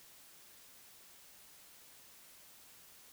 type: silence
effects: white hiss -59 dBFS RMS until 3.12 s